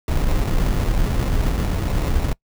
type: noise with sample-and-hold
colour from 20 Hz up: brown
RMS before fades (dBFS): -19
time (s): 0.08-2.33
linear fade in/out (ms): 2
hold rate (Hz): 1575
effects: noise-tail reverb RT60 0.1 s tail -24 dB re dry